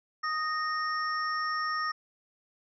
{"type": "tone cluster", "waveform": "sine", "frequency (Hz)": [1246, 1849, 5440], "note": ["D#6", "A#6", "F8"], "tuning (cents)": [2, -15, -46], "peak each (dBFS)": [-30, -34, -39], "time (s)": [0.23, 1.92], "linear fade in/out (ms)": 10, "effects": []}